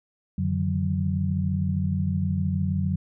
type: tone cluster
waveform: sine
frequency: 91.1 / 146.6 / 159.5 / 186 Hz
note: F#2 / D3 / D#3 / F#3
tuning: -26 / -3 / +43 / +9 cents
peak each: -26 / -29 / -35 / -26 dBFS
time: 0.38-2.96 s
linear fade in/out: 5 ms
effects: none